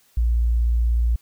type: tone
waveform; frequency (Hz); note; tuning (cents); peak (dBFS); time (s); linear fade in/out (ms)
sine; 58.27; A#1; 0; -16; 0.17-1.16; 5
effects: white hiss -59 dBFS RMS until 1.21 s